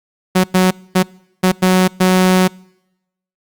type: tone bursts at uneven times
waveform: sawtooth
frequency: 185 Hz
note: F#3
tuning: in tune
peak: -5 dBFS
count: 6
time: 0.35-0.44 / 0.54-0.71 / 0.95-1.03 / 1.43-1.52 / 1.62-1.88 / 2-2.48 s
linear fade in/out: 10 ms
effects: noise-tail reverb RT60 0.9 s tail -26 dB re dry + Opus 48 kbps